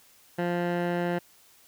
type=tone with low-pass filter; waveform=15% pulse; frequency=174.61 Hz; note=F3; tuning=in tune; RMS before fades=-28 dBFS; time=0.38-1.19 s; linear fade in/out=10 ms; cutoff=2000 Hz; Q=0.98; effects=white hiss -58 dBFS RMS until 1.67 s